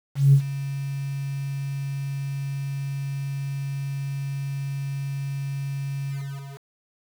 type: tone with ADSR envelope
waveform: sine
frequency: 138.59 Hz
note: C#3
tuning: in tune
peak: -9 dBFS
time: 0.15-6.66 s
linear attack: 180 ms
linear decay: 81 ms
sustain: -17 dB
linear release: 570 ms
effects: tanh soft clip ceiling -6 dBFS + 7-bit